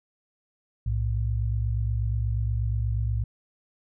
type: tone pair together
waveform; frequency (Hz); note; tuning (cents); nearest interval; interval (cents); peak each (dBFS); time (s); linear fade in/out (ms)
sine; 61.8 / 110.12; B1 / A2; +2 / +2; minor seventh; 1000; -26; 0.86-3.24; 5
effects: none